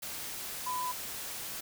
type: tone in noise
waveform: sine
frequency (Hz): 1000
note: B5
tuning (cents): +21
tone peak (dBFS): -32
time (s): 0.66-0.92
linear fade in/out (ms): 10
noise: white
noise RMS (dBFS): -40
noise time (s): 0.02-1.61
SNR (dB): +5
effects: none